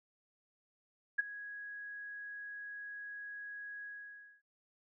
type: tone with ADSR envelope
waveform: sine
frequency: 1661.2 Hz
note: G#6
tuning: in tune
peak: -25 dBFS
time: 1.18-4.42 s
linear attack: 14 ms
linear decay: 17 ms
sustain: -18 dB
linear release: 580 ms
effects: none